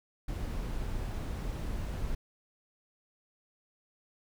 brown noise, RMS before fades -35 dBFS, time 0.28-2.15 s, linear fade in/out 5 ms, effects none

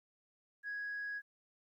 sine tone, 1661.2 Hz, G#6, in tune, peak -37 dBFS, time 0.63-1.22 s, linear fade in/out 50 ms, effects tanh soft clip ceiling -35 dBFS + 13-bit

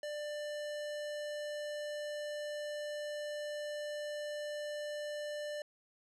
square tone, 593 Hz, D5, 17 cents sharp, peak -39 dBFS, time 0.03-5.62 s, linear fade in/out 2 ms, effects low-pass 8000 Hz 12 dB/octave

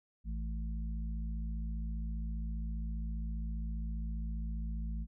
harmonic tone, 55 Hz, A1, in tune, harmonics 1 / 3 / 4, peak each -35 / -45 / -47 dBFS, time 0.24-5.07 s, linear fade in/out 50 ms, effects none

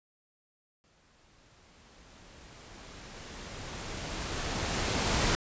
pink noise with exponential growth, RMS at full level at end -26 dBFS, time 0.84-5.35 s, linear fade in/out 0 ms, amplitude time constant 980 ms, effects resampled to 16000 Hz

